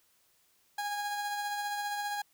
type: tone with tremolo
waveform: 30% pulse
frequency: 822 Hz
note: G#5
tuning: 18 cents flat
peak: -29 dBFS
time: 0.78-2.22 s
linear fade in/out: 5 ms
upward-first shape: sine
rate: 15 Hz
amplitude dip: 30%
effects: white hiss -69 dBFS RMS until 2.33 s